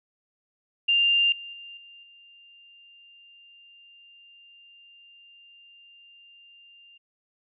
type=tone with level steps; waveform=sine; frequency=2794 Hz; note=F7; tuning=in tune; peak=-18 / -37 / -40 / -46 / -50 dBFS; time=0.88-6.98 s; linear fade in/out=10 ms; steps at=1.32 / 1.53 / 1.77 / 2.03 s; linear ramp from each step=2 ms; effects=none